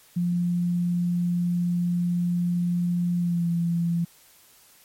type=tone with pitch glide; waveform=sine; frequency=175.1 to 170.12 Hz; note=F3 to F3; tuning=+5 to -45 cents; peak=-21 dBFS; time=0.16-4.05 s; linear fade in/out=10 ms; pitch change=-50 cents; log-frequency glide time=3.18-3.48 s; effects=white hiss -55 dBFS RMS until 4.84 s + MP3 64 kbps